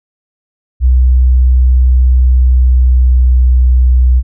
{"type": "tone with pitch glide", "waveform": "sine", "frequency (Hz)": [63.1, 62.56], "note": ["B1", "B1"], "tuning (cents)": [38, 23], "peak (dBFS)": -4, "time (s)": [0.8, 4.23], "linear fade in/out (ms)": 50, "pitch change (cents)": -15, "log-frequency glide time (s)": [2.22, 3.35], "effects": []}